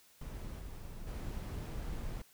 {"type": "noise with level steps", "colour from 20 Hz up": "brown", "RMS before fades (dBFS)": [-43, -46, -40], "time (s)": [0.21, 2.22], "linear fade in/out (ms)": 5, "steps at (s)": [0.59, 1.07], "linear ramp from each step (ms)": 2, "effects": ["white hiss -64 dBFS RMS until 2.33 s"]}